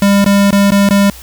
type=tone with dropouts; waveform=square; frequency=200 Hz; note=G3; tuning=35 cents sharp; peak=-7 dBFS; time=0.02-1.1 s; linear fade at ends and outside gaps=2 ms; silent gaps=0.244-0.261 / 0.507-0.527 / 0.706-0.719 / 0.89-0.907 s; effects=added 60 Hz sine -34 dBFS peak until 1.22 s + white hiss -35 dBFS RMS until 1.22 s